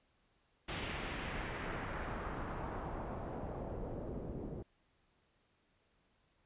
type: noise with low-pass filter sweep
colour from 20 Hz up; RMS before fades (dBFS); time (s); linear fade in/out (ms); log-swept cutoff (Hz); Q
pink; -42; 0.68-4.63; 10; 3300 to 380; 1.4
effects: pink hiss -75 dBFS RMS until 6.45 s + resampled to 8000 Hz